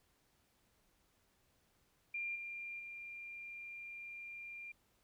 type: tone with level steps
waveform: sine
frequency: 2391 Hz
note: D7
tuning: 30 cents sharp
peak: -38 / -43 / -46 dBFS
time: 2.14-4.72 s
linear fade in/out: 5 ms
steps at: 2.35 / 2.79 s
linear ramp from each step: 10 ms
effects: pink hiss -75 dBFS RMS until 5.03 s